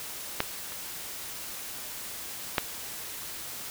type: clicks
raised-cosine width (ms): 0.3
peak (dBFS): -8 / -24 / -6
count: 3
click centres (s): 0.404 / 0.721 / 2.582
effects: white hiss -39 dBFS RMS until 3.7 s